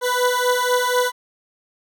20% pulse beating tone pair, 493.9 / 498 Hz, B4 / B4, 0 / +14 cents, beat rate 4.1 Hz, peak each -15 dBFS, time 0.01-1.12 s, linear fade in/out 50 ms, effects none

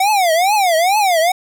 square tone with vibrato, 740 Hz, F#5, in tune, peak -12 dBFS, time 0-1.32 s, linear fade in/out 5 ms, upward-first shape triangle, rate 2.3 Hz, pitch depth 290 cents each way, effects none

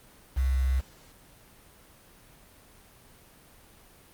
sine tone with quantisation, 65.3 Hz, C2, 3 cents flat, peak -22 dBFS, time 0.36-0.81 s, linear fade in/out 20 ms, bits 7, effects pink hiss -55 dBFS RMS until 4.13 s + Opus 32 kbps

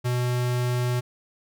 square tone, 123.47 Hz, B2, in tune, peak -23 dBFS, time 0.04-1.01 s, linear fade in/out 20 ms, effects none

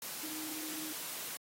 sine tone in noise, 311.1 Hz, D#4, in tune, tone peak -45 dBFS, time 0.23-0.93 s, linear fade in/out 2 ms, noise white, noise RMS -42 dBFS, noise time 0.02-1.37 s, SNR -6 dB, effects high-pass 150 Hz 12 dB/octave + AAC 48 kbps

